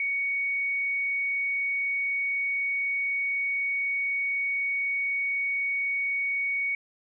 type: tone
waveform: sine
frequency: 2234 Hz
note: C#7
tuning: 13 cents sharp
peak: -25 dBFS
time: 0-6.75 s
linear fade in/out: 2 ms
effects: none